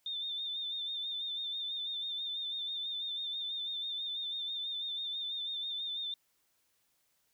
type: tone with vibrato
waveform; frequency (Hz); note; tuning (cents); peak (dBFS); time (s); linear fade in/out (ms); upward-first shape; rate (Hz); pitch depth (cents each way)
sine; 3598; A7; +38; -35; 0.06-6.14; 2; sine; 6.1; 48
effects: white hiss -75 dBFS RMS until 7.33 s